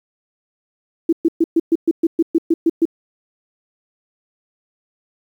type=tone bursts; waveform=sine; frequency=330 Hz; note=E4; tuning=2 cents sharp; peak=-10 dBFS; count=12; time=1.09-2.854 s; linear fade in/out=5 ms; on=37 ms; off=120 ms; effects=8-bit